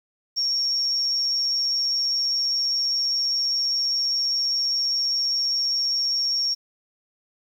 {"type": "tone with amplitude modulation", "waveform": "sine", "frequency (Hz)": 5530, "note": "F8", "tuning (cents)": -18, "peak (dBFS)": -18, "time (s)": [0.36, 6.55], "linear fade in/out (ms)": 20, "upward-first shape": "sine", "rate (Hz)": 245, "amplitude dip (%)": 55, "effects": ["8-bit"]}